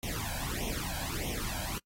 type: noise with flanger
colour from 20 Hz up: pink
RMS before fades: -36 dBFS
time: 0.03-1.78 s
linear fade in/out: 0 ms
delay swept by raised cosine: 0.32 to 1.29 ms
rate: 1.6 Hz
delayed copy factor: +0.95
effects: noise-tail reverb RT60 0.1 s tail -24 dB re dry + AAC 48 kbps